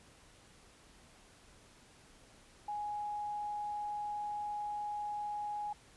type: tone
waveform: sine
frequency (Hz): 832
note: G#5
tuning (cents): +3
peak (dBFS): -36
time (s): 2.68-5.73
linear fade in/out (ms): 5
effects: pink hiss -61 dBFS RMS until 5.96 s + resampled to 24000 Hz